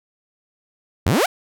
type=exponential sweep; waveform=sawtooth; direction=up; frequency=70.5 to 820 Hz; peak=-11 dBFS; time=1.06-1.26 s; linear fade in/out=5 ms; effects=none